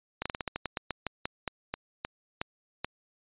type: slowing click train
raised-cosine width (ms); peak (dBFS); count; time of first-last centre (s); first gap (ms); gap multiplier
0.3; -15; 17; 0.22-2.846; 36; 1.18
effects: resampled to 8000 Hz